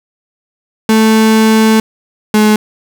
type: tone pair in turn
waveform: 35% pulse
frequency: 220 / 213.2 Hz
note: A3 / G#3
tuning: 0 / +46 cents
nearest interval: minor second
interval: 54 cents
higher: first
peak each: -4 dBFS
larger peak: neither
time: 0.89-1.8 / 2.34-2.56 s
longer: first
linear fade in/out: 2 ms
effects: none